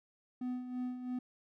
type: tone with tremolo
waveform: triangle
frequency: 250.3 Hz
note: B3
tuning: 23 cents sharp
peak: -32 dBFS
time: 0.41-1.19 s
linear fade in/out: 5 ms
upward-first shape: sine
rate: 3 Hz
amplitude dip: 60%
effects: none